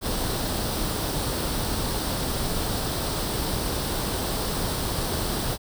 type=noise with comb filter; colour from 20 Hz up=pink; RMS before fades=-27 dBFS; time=0.01-5.58 s; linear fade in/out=50 ms; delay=0.22 ms; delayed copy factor=+0.5; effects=none